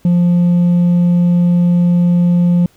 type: tone with hard clipping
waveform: triangle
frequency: 174.9 Hz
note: F3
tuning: 3 cents sharp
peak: -7 dBFS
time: 0.05-2.66 s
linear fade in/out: 2 ms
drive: 1 dB
effects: pink hiss -52 dBFS RMS until 2.76 s